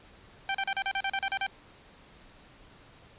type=tone bursts; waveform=15% pulse; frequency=782 Hz; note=G5; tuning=4 cents flat; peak=-21 dBFS; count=11; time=0.49-1.466 s; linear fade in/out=2 ms; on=56 ms; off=36 ms; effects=pink hiss -55 dBFS RMS until 3.18 s + resampled to 8000 Hz